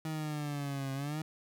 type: exponential two-way sweep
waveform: 30% pulse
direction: down then up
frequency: 158.9 to 134.1 to 158.9 Hz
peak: -32 dBFS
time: 0.05-1.22 s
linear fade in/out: 2 ms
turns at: 0.93 s
effects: none